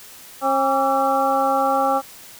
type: harmonic tone with a mistuned harmonic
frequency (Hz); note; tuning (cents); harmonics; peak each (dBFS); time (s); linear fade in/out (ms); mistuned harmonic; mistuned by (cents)
269.8; C#4; -47; 1 / 2 / 3 / 4 / 5; -27 / -22 / -19 / -24 / -25; 0.41-2.02; 50; 4; +110
effects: white hiss -42 dBFS RMS until 2.39 s